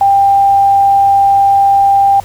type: tone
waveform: sine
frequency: 793 Hz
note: G5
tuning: 20 cents sharp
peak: -5 dBFS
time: 0.01-2.2 s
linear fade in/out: 2 ms
effects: added 98 Hz sine -33 dBFS peak until 2.24 s + pink hiss -36 dBFS RMS until 2.24 s